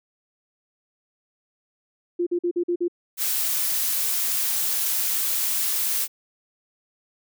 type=tone bursts; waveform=sine; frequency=349.2 Hz; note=F4; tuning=in tune; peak=-20 dBFS; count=6; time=2.19-2.882 s; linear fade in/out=10 ms; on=77 ms; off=46 ms
type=noise; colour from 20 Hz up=blue; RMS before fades=-24 dBFS; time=3.17-6.08 s; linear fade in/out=50 ms
effects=none